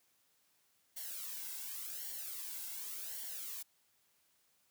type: noise with flanger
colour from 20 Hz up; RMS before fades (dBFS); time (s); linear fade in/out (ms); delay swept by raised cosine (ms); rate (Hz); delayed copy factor
blue; -44; 0.96-3.63; 10; 0.79 to 1.69; 0.89; -0.7
effects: white hiss -74 dBFS RMS until 4.7 s + high-pass 60 Hz 12 dB/octave